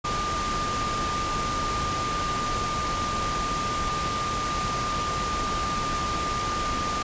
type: tone in noise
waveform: sine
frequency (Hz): 1200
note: D6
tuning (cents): +37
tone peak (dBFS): -27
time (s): 0.04-7.03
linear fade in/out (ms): 10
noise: pink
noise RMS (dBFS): -30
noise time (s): 0.04-7.03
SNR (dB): 0
effects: resampled to 16000 Hz